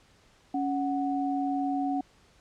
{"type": "tone pair together", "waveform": "sine", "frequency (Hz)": [278.6, 740], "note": ["C#4", "F#5"], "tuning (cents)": [9, 0], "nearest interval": "octave + perfect fourth", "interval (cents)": 1691, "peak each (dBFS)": [-28, -30], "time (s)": [0.54, 2.01], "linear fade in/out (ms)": 5, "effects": ["pink hiss -61 dBFS RMS until 2.4 s", "low-pass 7000 Hz 12 dB/octave"]}